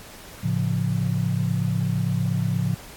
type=chord; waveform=sine; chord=A augmented; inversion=none; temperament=equal; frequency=110 / 138.59 / 174.61 Hz; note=A2 / C#3 / E#3; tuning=0 / 0 / 0 cents; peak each=-25 dBFS; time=0.43-2.75 s; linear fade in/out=10 ms; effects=pink hiss -43 dBFS RMS until 2.96 s + AAC 64 kbps